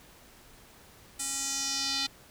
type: tone with band-pass filter sweep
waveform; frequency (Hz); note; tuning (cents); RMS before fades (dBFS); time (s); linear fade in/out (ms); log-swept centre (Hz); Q
square; 273.9; C#4; -21; -32; 1.19-2.07; 10; 8600 to 4100; 3
effects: pink hiss -55 dBFS RMS until 2.3 s